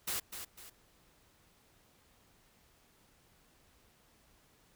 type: noise with echo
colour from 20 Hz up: white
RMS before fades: -36 dBFS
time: 0.07-0.2 s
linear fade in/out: 10 ms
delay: 250 ms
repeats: 2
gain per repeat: -8 dB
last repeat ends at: 0.7 s
effects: pink hiss -67 dBFS RMS until 4.75 s